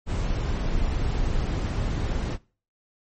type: noise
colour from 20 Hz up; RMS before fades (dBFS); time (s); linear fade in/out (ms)
brown; -25; 0.06-2.38; 50
effects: noise-tail reverb RT60 0.4 s tail -23 dB re dry + MP3 32 kbps